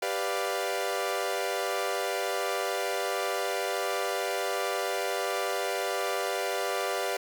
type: chord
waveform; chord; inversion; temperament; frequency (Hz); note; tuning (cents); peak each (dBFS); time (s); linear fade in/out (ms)
sawtooth; G dominant seventh; none; equal; 392 / 493.9 / 587.3 / 698.5; G4 / B4 / D5 / F5; 0 / 0 / 0 / 0; -30; 0.02-7.17; 5
effects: none